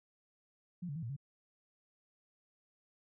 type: tone with pitch steps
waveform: sine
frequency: 176.9 / 142.5 / 164.2 / 115.3 / 139.6 Hz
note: F3 / C#3 / E3 / A#2 / C#3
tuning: +23 / +48 / -6 / -19 / +13 cents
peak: -38 dBFS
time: 0.82-1.165 s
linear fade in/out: 10 ms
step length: 69 ms
effects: none